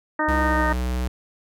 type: harmonic tone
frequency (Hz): 307.5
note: D#4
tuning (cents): -20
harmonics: 1 / 2 / 3 / 4 / 5 / 6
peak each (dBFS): -26 / -27 / -25 / -27 / -29 / -27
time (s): 0.19-0.73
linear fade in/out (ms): 5
type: tone with pitch glide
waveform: square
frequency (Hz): 66.8 to 62.33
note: C2 to B1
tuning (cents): +36 to +17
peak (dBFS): -23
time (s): 0.28-1.08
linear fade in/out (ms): 5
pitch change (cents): -119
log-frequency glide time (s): 0.4-0.66
effects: none